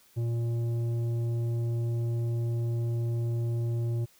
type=tone with tanh clipping; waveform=triangle; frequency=117.1 Hz; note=A#2; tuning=8 cents sharp; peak=-28 dBFS; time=0.16-4.06 s; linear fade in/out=20 ms; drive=13 dB; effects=white hiss -61 dBFS RMS until 4.19 s